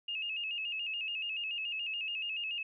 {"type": "tone with vibrato", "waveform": "sine", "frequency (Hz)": 2708, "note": "E7", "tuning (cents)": 46, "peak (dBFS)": -34, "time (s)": [0.08, 2.63], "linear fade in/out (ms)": 5, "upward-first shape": "square", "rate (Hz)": 7, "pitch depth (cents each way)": 77, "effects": []}